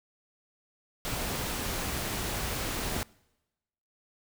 pink noise, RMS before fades -33 dBFS, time 1.05-3.03 s, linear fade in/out 0 ms
click, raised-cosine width 2 ms, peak -20 dBFS, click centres 2.965 s
effects noise-tail reverb RT60 1.0 s tail -25 dB re dry

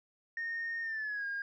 sine tone with pitch glide, 1841 to 1621.3 Hz, A#6 to G#6, -22 to -42 cents, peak -33 dBFS, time 0.37-1.42 s, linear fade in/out 2 ms, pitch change -220 cents, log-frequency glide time 0.82-1.26 s, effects tanh soft clip ceiling -31 dBFS

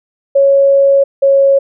sine tone pair in turn, 553 / 550 Hz, C#5 / C#5, -4 / -14 cents, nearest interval unison, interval 10 cents, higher first, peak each -5 dBFS, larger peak neither, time 0.35-1.04 / 1.22-1.59 s, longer first, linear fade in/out 10 ms, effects none

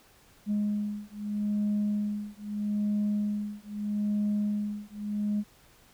sine beating tone pair, 207.5 / 208.29 Hz, G#3 / G#3, -1 / +5 cents, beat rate 0.79 Hz, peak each -29 dBFS, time 0.46-5.44 s, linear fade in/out 50 ms, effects tanh soft clip ceiling -22 dBFS + pink hiss -59 dBFS RMS until 5.93 s

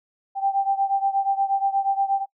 sine beating tone pair, 784 / 792.4 Hz, G5 / G5, 0 / +18 cents, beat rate 8.4 Hz, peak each -21 / -24 dBFS, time 0.35-2.26 s, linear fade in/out 50 ms, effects noise-tail reverb RT60 0.1 s tail -22 dB re dry

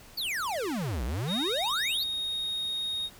square exponential two-way sweep, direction down then up, 4755 to 54.8 to 4755 Hz, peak -30 dBFS, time 0.17-2.04 s, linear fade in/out 10 ms, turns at 1.04 s
triangle tone, 3729 Hz, A#7, in tune, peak -28 dBFS, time 1.27-3.1 s, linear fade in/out 50 ms
effects pink hiss -52 dBFS RMS until 3.19 s

